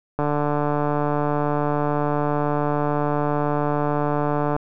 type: click train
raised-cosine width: 1 ms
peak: -9 dBFS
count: 644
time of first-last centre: 0.19-4.564 s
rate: 147 Hz
effects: none